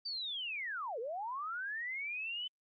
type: linear two-way sweep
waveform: sine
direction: down then up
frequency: 4682 to 428.2 to 3048 Hz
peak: -37 dBFS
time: 0.05-2.48 s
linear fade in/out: 10 ms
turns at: 0.99 s
effects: Opus 48 kbps